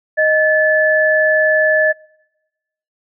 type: tone pair together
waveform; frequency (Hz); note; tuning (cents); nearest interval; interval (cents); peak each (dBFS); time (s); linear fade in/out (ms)
sine; 622.3 / 1733.9; D#5 / A6; 0 / -26; octave + tritone; 1774; -13; 0.17-1.93; 20
effects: noise-tail reverb RT60 1.0 s tail -25 dB re dry